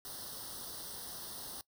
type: noise with comb filter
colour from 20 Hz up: white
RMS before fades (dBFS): -45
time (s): 0.05-1.61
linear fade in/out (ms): 0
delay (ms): 0.21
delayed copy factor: +0.95
effects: noise-tail reverb RT60 0.1 s tail -21 dB re dry